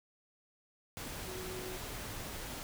sine tone in noise, 370 Hz, F#4, in tune, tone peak -44 dBFS, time 1.28-1.77 s, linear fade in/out 0 ms, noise pink, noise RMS -43 dBFS, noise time 0.97-2.63 s, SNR -4 dB, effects none

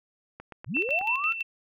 click train, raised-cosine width 0.5 ms, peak -26 dBFS, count 6, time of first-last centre 0.4-1.013 s, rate 8.16 Hz
sine linear sweep, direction up, 83.2 to 1400 Hz, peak -29 dBFS, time 0.66-1.34 s, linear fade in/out 50 ms
sine tone with tremolo, 2683 Hz, E7, 30 cents sharp, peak -23 dBFS, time 0.74-1.43 s, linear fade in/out 20 ms, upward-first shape square, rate 6 Hz, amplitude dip 65%
effects none

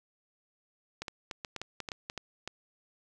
clicks, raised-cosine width 0.2 ms, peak -20 dBFS, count 12, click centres 1.02 / 1.082 / 1.312 / 1.448 / 1.563 / 1.616 / 1.803 / 1.888 / 1.918 / 2.099 / 2.177 / 2.476 s, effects none

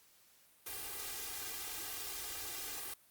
white noise with comb filter, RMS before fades -43 dBFS, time 0.66-2.94 s, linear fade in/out 5 ms, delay 2.5 ms, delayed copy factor +0.95, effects white hiss -66 dBFS RMS until 3.1 s + Opus 48 kbps

